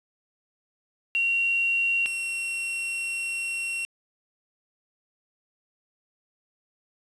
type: tone pair in turn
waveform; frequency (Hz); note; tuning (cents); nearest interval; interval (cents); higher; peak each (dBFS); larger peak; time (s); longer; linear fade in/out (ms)
sine / 45% pulse; 2749 / 2732; F7 / F7; -28 / -39; unison; 11; first; -21 / -28; first; 1.15-2.06 / 2.06-3.85; second; 0
effects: resampled to 24000 Hz + 8-bit